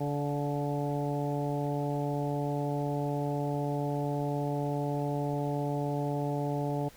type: harmonic tone with a mistuned harmonic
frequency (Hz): 144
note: D3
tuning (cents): -34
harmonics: 1 / 2 / 3 / 4 / 5 / 6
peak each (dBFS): -32 / -35 / -37 / -38 / -39 / -40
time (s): 0-6.89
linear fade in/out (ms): 10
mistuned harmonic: 4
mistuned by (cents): +22
effects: pink hiss -55 dBFS RMS until 6.96 s